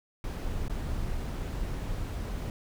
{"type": "noise with dropouts", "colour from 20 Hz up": "brown", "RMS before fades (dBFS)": -33, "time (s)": [0.24, 2.5], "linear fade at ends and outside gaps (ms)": 1, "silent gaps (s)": [0.681, 0.697], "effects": []}